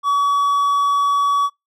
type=tone; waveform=triangle; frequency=1135 Hz; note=C#6; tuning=41 cents sharp; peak=-12 dBFS; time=0.03-1.5 s; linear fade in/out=50 ms; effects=noise-tail reverb RT60 0.2 s tail -26 dB re dry